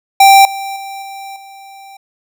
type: tone with level steps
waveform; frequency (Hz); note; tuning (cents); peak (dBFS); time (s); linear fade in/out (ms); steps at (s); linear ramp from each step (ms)
square; 784; G5; 0; -3 / -21 / -25 / -27 / -34; 0.2-1.97; 5; 0.45 / 0.76 / 1.02 / 1.36; 2
effects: none